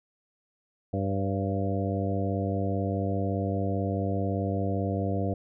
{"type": "harmonic tone with a mistuned harmonic", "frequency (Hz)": 98, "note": "G2", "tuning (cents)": 0, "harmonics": [1, 2, 3, 4, 5, 6, 7], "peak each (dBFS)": [-29, -32, -34, -38, -35, -37, -36], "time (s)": [0.93, 5.34], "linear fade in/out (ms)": 5, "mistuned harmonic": 6, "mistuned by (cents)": -39, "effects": []}